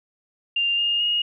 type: tone with pitch steps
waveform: sine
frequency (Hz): 2794 / 2830 / 2866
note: F7 / F7 / F7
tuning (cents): 0 / +22 / +44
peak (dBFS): -19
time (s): 0.56-1.22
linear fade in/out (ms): 5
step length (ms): 220
effects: none